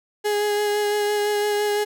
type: tone with vibrato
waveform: 35% pulse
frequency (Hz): 415.3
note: G#4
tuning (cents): 0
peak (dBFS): -18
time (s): 0.24-1.85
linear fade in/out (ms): 20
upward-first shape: sine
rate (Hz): 5.9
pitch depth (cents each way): 15
effects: none